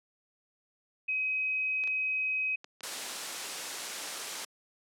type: tone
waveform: sine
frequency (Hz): 2530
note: D#7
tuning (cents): +28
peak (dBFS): -28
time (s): 1.08-2.56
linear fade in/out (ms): 10
type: clicks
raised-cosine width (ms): 0.2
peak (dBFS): -28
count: 9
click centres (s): 1.838 / 1.875 / 2.644 / 2.807 / 3.224 / 3.549 / 3.641 / 3.784 / 3.838
type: noise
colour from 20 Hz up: white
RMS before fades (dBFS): -36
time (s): 2.83-4.45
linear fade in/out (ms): 5
effects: high-pass 300 Hz 12 dB/octave + low-pass 9000 Hz 12 dB/octave